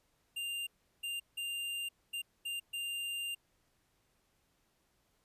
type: tone bursts at uneven times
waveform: square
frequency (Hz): 2794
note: F7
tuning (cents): 0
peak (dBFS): -37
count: 6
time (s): 0.36-0.67 / 1.03-1.2 / 1.37-1.89 / 2.13-2.22 / 2.45-2.6 / 2.73-3.35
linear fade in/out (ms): 10
effects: pink hiss -75 dBFS RMS until 5.24 s + resampled to 32000 Hz